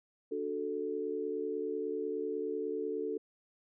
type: chord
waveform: sine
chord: D major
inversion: none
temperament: equal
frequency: 293.7 / 370 / 440 Hz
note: D4 / F#4 / A4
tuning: 0 / 0 / 0 cents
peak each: -40 / -39 / -35 dBFS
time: 0.31-3.18 s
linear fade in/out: 10 ms
effects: none